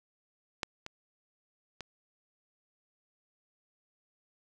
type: clicks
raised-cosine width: 0.2 ms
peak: -14 / -23 / -23 dBFS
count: 3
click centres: 0.632 / 0.864 / 1.807 s
effects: none